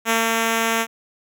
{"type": "tone with ADSR envelope", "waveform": "5% pulse", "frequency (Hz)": 226.8, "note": "A#3", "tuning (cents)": -47, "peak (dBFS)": -5, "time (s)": [0.05, 0.87], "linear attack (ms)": 50, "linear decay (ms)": 160, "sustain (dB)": -2, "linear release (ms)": 60, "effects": []}